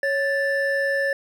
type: tone pair together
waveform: triangle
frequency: 554 / 1757.8 Hz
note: C#5 / A6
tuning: -1 / -2 cents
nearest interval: octave + minor sixth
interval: 1999 cents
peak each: -21 / -21 dBFS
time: 0.03-1.13 s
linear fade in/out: 2 ms
effects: none